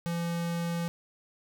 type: tone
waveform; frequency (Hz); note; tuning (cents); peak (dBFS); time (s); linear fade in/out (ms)
square; 170; F3; -46; -30; 0.06-0.88; 0
effects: none